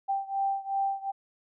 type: beating tone pair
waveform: sine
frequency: 784 / 786.7 Hz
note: G5 / G5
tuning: 0 / +6 cents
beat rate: 2.7 Hz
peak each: -29 / -31 dBFS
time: 0.08-1.12 s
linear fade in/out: 20 ms
effects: none